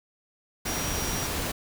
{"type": "tone in noise", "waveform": "sine", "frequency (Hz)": 5720, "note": "F8", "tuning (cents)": 41, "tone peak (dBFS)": -35, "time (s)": [0.66, 1.27], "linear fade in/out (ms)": 10, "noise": "pink", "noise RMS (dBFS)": -30, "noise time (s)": [0.65, 1.52], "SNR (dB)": -8, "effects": []}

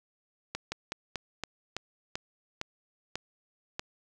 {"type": "slowing click train", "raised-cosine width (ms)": 0.2, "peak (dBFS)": -16, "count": 10, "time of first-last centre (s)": [0.55, 3.795], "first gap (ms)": 170, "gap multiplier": 1.18, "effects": []}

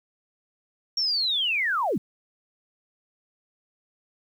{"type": "linear sweep", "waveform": "sine", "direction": "down", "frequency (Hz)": [5588, 142.3], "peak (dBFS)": -22, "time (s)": [0.97, 1.98], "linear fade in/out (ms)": 5, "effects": ["9-bit"]}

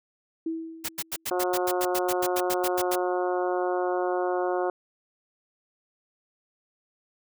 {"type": "tone with exponential decay", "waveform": "sine", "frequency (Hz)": 325.5, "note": "E4", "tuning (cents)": -22, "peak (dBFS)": -25, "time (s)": [0.46, 1.25], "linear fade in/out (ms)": 5, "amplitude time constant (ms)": 170}
{"type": "noise bursts", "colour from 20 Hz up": "white", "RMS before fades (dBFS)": -30, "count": 16, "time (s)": [0.84, 2.958], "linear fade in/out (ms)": 10, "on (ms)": 48, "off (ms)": 90}
{"type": "harmonic tone", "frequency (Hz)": 180.4, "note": "F#3", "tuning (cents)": -44, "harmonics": [2, 3, 4, 5, 6, 7, 8], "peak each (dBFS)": [-27, -30, -30, -37, -37, -40, -40], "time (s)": [1.31, 4.7], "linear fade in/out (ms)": 2}
{"effects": []}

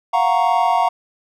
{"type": "chord", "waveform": "triangle", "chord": "Gb major seventh", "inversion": "third", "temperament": "equal", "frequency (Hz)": [698.5, 740, 932.3, 1108.7], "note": ["F5", "Gb5", "Bb5", "Db6"], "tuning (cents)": [0, 0, 0, 0], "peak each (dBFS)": [-17, -17, -16, -21], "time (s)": [0.13, 0.89], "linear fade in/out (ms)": 10, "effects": []}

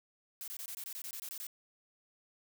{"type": "noise bursts", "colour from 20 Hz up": "blue", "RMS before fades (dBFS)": -43, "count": 12, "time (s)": [0.41, 1.468], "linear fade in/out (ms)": 0, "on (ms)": 68, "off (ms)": 22, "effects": []}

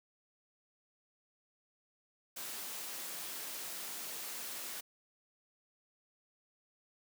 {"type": "noise", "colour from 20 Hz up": "white", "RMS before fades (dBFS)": -43, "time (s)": [2.36, 4.81], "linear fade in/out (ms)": 10, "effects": ["high-pass 200 Hz 12 dB/octave"]}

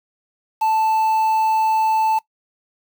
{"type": "tone with quantisation", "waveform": "triangle", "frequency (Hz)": 880, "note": "A5", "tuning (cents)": 0, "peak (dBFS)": -13, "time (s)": [0.61, 2.19], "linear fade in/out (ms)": 10, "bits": 6, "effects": ["noise-tail reverb RT60 0.1 s tail -19 dB re dry"]}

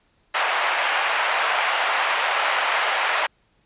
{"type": "band-pass noise", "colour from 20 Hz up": "pink", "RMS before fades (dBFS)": -22, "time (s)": [0.34, 3.27], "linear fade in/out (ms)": 10, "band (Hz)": [700, 3000], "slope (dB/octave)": 24, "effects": ["pink hiss -64 dBFS RMS until 3.65 s", "resampled to 8000 Hz"]}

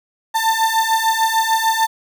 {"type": "beating tone pair", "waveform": "35% pulse", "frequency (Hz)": [890, 896.7], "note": ["A5", "A5"], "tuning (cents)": [20, 33], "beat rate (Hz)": 6.7, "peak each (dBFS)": -16, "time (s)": [0.34, 1.87], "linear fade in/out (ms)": 20, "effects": []}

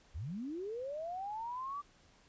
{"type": "linear sweep", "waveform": "sine", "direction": "up", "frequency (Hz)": [58.27, 1174.7], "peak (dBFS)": -38, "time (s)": [0.14, 1.82], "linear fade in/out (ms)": 20, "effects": ["pink hiss -65 dBFS RMS until 2.28 s", "resampled to 16000 Hz"]}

